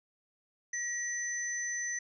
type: tone pair together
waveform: sine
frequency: 1908 / 6058 Hz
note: A#6 / F#8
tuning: +40 / +40 cents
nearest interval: octave + minor sixth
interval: 2000 cents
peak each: -35 / -36 dBFS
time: 0.73-1.99 s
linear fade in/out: 5 ms
effects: none